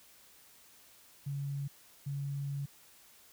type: tone bursts at uneven times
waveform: sine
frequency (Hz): 140.4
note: C#3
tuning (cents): +22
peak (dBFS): -34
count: 2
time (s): 1.26-1.68 / 2.06-2.66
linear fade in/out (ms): 10
effects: white hiss -60 dBFS RMS until 3.32 s